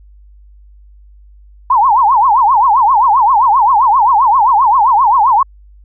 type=tone with vibrato; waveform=sine; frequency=942 Hz; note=A#5; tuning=18 cents sharp; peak=-6 dBFS; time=1.7-5.43 s; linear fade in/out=5 ms; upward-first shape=triangle; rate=7.6 Hz; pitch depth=300 cents each way; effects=added 50 Hz sine -38 dBFS peak until 5.84 s